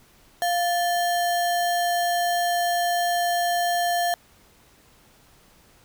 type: tone with sample-and-hold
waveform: sine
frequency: 698.5 Hz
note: F5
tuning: in tune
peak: -20 dBFS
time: 0.42-4.14 s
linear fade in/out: 0 ms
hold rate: 2450 Hz
effects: pink hiss -56 dBFS RMS until 5.84 s